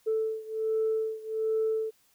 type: beating tone pair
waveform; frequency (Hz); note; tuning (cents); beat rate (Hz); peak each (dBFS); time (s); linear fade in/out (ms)
sine; 440 / 441.3; A4 / A4; 0 / +5; 1.3; -28 / -30; 0.06-1.91; 20
effects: tanh soft clip ceiling -20 dBFS + white hiss -66 dBFS RMS until 2.14 s